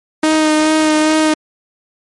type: tone with vibrato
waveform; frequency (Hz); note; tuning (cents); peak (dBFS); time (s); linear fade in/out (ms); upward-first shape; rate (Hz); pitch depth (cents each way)
sawtooth; 310.3; D#4; -5; -6; 0.23-1.34; 5; sine; 2.4; 17
effects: MP3 48 kbps